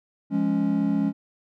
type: chord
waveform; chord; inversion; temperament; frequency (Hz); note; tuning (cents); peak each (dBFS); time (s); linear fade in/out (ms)
triangle; Db major; first; just; 173.24 / 207.9 / 277.2; F3 / Ab3 / Db4; -14 / +2 / 0; -26 / -22 / -22; 0.3-1.13; 50
effects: none